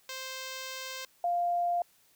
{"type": "tone pair in turn", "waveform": ["5% pulse", "sine"], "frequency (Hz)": [523.3, 698.5], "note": ["C5", "F5"], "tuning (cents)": [0, 0], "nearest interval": "perfect fourth", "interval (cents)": 500, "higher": "second", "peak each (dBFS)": -26, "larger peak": "neither", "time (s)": [[0.09, 1.05], [1.24, 1.82]], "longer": "first", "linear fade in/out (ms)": 2, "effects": ["white hiss -65 dBFS RMS until 2.15 s"]}